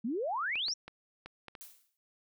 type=exponential sweep; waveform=sine; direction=up; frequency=207.7 to 5920 Hz; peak=-31 dBFS; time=0.04-0.74 s; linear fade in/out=10 ms
type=clicks; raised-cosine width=0.3 ms; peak=-29 dBFS; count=6; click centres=0.556 / 0.683 / 0.88 / 1.26 / 1.483 / 1.552 s
type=noise with exponential decay; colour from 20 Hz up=blue; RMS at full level=-46 dBFS; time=1.61-1.97 s; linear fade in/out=0 ms; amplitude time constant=77 ms
effects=none